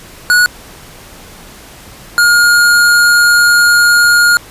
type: tone pair in turn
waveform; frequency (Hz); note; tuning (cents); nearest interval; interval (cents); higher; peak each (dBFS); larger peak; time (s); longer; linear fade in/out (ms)
square; 1460 / 1424.2; F#6 / F6; -24 / +33; unison; 43; first; -6; neither; 0.3-0.46 / 2.18-4.37; second; 0
effects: pink hiss -35 dBFS RMS until 4.5 s + resampled to 32000 Hz